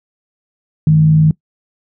sine tone with frequency modulation, 155.56 Hz, D#3, in tune, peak -6 dBFS, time 0.87-1.31 s, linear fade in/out 2 ms, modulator 58.1 Hz, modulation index 0.27, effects noise-tail reverb RT60 0.1 s tail -21 dB re dry

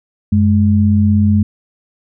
sine tone pair together, 93.54 / 210 Hz, F#2 / G#3, +19 / +19 cents, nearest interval octave + major second, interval 1400 cents, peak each -11 dBFS, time 0.32-1.43 s, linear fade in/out 5 ms, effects none

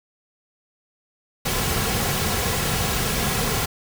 pink noise with comb filter, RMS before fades -23 dBFS, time 1.45-3.66 s, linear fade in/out 10 ms, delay 3.3 ms, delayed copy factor -0.5, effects none

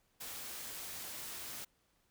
white noise, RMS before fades -45 dBFS, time 0.2-1.65 s, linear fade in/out 10 ms, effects pink hiss -75 dBFS RMS until 2.1 s

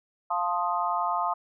sine chord, F dominant seventh, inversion none, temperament equal with one note detuned, 698.5 / 880 / 1051.3 / 1244.5 Hz, F5 / A5 / C6 / Eb6, 0 / 0 / +8 / 0 cents, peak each -30 dBFS, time 0.3-1.34 s, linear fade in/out 10 ms, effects none

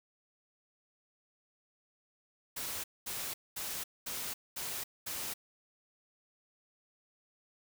white noise bursts, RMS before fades -39 dBFS, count 6, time 2.56-5.34 s, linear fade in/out 10 ms, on 280 ms, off 220 ms, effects none

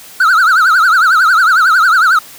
triangle tone with vibrato, 1397 Hz, F6, in tune, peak -4 dBFS, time 0.2-2.19 s, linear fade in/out 5 ms, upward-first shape triangle, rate 11 Hz, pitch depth 210 cents each way, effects white hiss -35 dBFS RMS until 2.38 s + high-pass 80 Hz 12 dB/octave

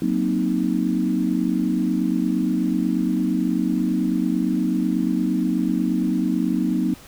sine chord, C half-diminished seventh, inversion second, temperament equal, 185 / 233.1 / 261.6 / 311.1 Hz, Gb3 / Bb3 / C4 / Eb4, 0 / 0 / 0 / 0 cents, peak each -24 dBFS, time 0.02-6.94 s, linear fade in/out 2 ms, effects pink hiss -45 dBFS RMS until 7.07 s

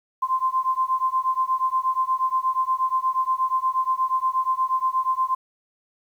sine beating tone pair, 1038 / 1046.4 Hz, C6 / C6, -14 / 0 cents, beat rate 8.4 Hz, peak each -23 dBFS, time 0.22-5.35 s, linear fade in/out 10 ms, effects 9-bit

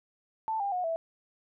sine tone with pitch steps, 883 / 800.4 / 725.6 / 657.7 Hz, A5 / G5 / F#5 / E5, +6 / +36 / -34 / -4 cents, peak -28 dBFS, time 0.48-0.96 s, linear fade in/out 0 ms, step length 120 ms, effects none

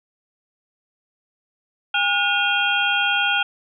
sine tone cluster, 810 / 1440 / 2470 / 2734 / 3231 Hz, G#5 / F#6 / D#7 / F7 / G#7, -43 / -47 / -13 / -37 / -48 cents, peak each -25 / -21 / -27 / -25 / -23 dBFS, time 1.94-3.43 s, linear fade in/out 5 ms, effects none

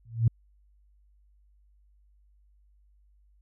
sine tone with exponential growth, 114.8 Hz, A#2, 26 cents flat, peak -14 dBFS, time 0.05-0.28 s, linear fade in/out 5 ms, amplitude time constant 49 ms, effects tanh soft clip ceiling -11 dBFS + added 50 Hz sine -59 dBFS peak until 3.41 s

